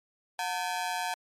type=ring-modulated tone; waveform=sawtooth; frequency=814 Hz; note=G#5; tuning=35 cents flat; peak=-23 dBFS; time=0.39-1.14 s; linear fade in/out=2 ms; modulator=88.5 Hz; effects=low-pass 12000 Hz 12 dB/octave + MP3 96 kbps